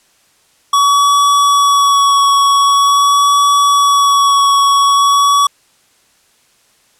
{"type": "tone with vibrato", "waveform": "square", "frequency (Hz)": 1129, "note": "C#6", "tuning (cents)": 31, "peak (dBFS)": -8, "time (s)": [0.73, 5.47], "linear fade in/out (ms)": 5, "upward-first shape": "sine", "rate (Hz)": 0.45, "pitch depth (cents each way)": 15, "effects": ["white hiss -53 dBFS RMS until 6.99 s", "low-pass 10000 Hz 12 dB/octave"]}